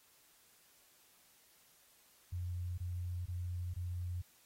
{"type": "tone bursts", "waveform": "sine", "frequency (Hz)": 88.7, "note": "F2", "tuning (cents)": 27, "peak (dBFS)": -37, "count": 4, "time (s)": [2.32, 4.22], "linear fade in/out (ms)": 10, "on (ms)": 460, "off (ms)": 20, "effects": ["white hiss -67 dBFS RMS until 4.45 s", "AAC 48 kbps"]}